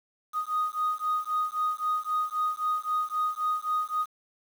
sine beating tone pair, 1241 / 1244.8 Hz, D#6 / D#6, -5 / 0 cents, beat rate 3.8 Hz, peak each -28 dBFS, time 0.33-4.06 s, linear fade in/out 50 ms, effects tanh soft clip ceiling -20 dBFS + 8-bit

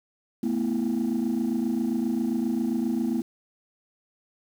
sine chord, A suspended second, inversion none, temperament just, 220 / 247.5 / 330 Hz, A3 / B3 / E4, 0 / +4 / +2 cents, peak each -26 / -25 / -28 dBFS, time 0.43-3.22 s, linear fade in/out 5 ms, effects tanh soft clip ceiling -19 dBFS + 8-bit

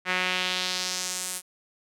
sawtooth tone with band-pass filter sweep, 183.1 Hz, F#3, 18 cents flat, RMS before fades -29 dBFS, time 0.05-1.42 s, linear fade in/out 50 ms, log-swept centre 2000 to 10000 Hz, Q 1.8, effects none

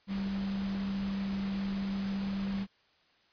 sine tone in noise, 196 Hz, G3, in tune, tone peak -31 dBFS, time 0.07-2.67 s, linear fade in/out 50 ms, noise pink, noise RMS -44 dBFS, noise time 0.07-2.67 s, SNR +10 dB, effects white hiss -67 dBFS RMS until 3.32 s + resampled to 11025 Hz

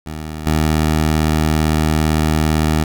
15% pulse tone with level steps, 77.78 Hz, D#2, in tune, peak -19 / -7 dBFS, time 0.06-2.84 s, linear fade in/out 5 ms, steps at 0.46 s, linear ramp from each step 5 ms, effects none

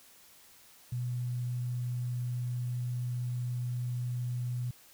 sine tone with quantisation, 123 Hz, B2, 7 cents flat, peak -31 dBFS, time 0.92-4.71 s, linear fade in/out 5 ms, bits 10, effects white hiss -58 dBFS RMS until 4.93 s

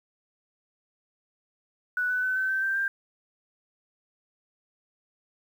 sine tone with pitch steps, 1480 / 1497.2 / 1514.6 / 1532.2 / 1550 / 1568 / 1586.2 Hz, F#6 / F#6 / F#6 / G6 / G6 / G6 / G6, 0 / +20 / +40 / -40 / -20 / 0 / +20 cents, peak -24 dBFS, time 1.97-2.88 s, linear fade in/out 2 ms, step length 130 ms, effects 9-bit

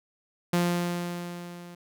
sawtooth tone with level ramp, 174.61 Hz, F3, in tune, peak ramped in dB -17 to -39 dBFS, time 0.53-1.75 s, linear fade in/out 5 ms, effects none

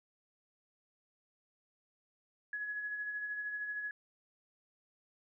sine tone with tremolo, 1685 Hz, G#6, 25 cents sharp, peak -35 dBFS, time 2.53-3.91 s, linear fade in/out 2 ms, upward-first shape sine, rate 13 Hz, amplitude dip 40%, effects none

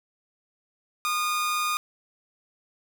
sawtooth tone with amplitude modulation, 1224 Hz, D#6, 29 cents flat, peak -19 dBFS, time 1.05-1.77 s, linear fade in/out 0 ms, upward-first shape sine, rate 180 Hz, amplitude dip 35%, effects 9-bit

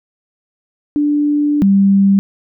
sine tone pair in turn, 293.7 / 196.82 Hz, D4 / G3, 0 / +7 cents, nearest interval perfect fifth, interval 693 cents, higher first, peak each -11 / -7 dBFS, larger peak second, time 0.96-1.62 / 1.62-2.19 s, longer first, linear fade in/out 0 ms, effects none

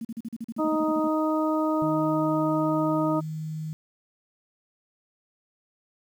sine tone bursts, 228.3 Hz, A#3, 36 cents flat, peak -30 dBFS, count 14, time 0.01-1.076 s, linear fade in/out 5 ms, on 39 ms, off 40 ms
harmonic tone, 311.6 Hz, D#4, 3 cents sharp, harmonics 1 / 2 / 3 / 4, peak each -24 / -28 / -32 / -31 dBFS, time 0.58-3.21 s, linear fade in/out 20 ms
sine tone with pitch glide, 155.56 to 156.55 Hz, D#3 to D#3, 0 to +11 cents, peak -30 dBFS, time 1.82-3.73 s, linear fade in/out 0 ms, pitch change +11 cents, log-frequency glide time 2.49-2.96 s
effects 9-bit

